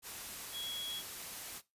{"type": "tone in noise", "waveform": "sine", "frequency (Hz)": 3332, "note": "G#7", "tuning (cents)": 5, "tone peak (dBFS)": -39, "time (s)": [0.52, 1.03], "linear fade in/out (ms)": 50, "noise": "white", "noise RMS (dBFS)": -45, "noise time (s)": [0.02, 1.62], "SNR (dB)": 3, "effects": ["noise-tail reverb RT60 0.2 s tail -17 dB re dry", "resampled to 32000 Hz"]}